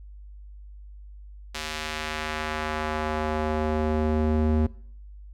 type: tone with band-pass filter sweep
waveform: square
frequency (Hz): 77.3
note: D#2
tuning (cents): -11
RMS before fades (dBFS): -26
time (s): 1.54-4.67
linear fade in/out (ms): 10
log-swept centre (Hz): 4000 to 210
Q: 0.74
effects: noise-tail reverb RT60 0.6 s tail -22 dB re dry + added 50 Hz sine -41 dBFS peak until 5.33 s